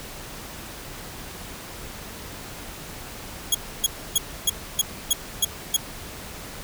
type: tone bursts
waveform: 15% pulse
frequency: 3322 Hz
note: G#7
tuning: in tune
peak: -9 dBFS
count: 8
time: 3.52-5.766 s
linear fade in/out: 5 ms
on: 27 ms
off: 290 ms
effects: pink hiss -38 dBFS RMS until 6.63 s